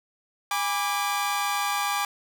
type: chord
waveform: sawtooth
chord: G# diminished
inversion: none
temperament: equal with one note detuned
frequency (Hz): 816.8 / 987.8 / 1174.7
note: G#5 / B5 / D6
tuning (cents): -29 / 0 / 0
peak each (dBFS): -24 / -30 / -24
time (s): 0.51-2.05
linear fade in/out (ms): 2
effects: none